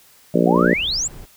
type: harmonic tone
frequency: 59 Hz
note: A#1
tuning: 22 cents sharp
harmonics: 3 / 4 / 5 / 6 / 7 / 8 / 9 / 10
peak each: -19 / -20 / -21 / -22 / -22 / -23 / -24 / -24 dBFS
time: 0.34-0.74 s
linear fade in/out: 5 ms
type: exponential sweep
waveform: sine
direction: up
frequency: 671 to 7902 Hz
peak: -19 dBFS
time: 0.46-1.08 s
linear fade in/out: 10 ms
type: noise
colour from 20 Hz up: brown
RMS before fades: -36 dBFS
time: 0.54-1.26 s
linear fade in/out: 20 ms
effects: white hiss -51 dBFS RMS until 1.36 s